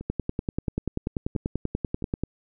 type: two click trains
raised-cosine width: 3 ms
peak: -13 / -23 dBFS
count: 23 / 4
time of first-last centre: 0.1-2.236 / 0.01-2.023 s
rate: 10.3 / 1.49 Hz
effects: none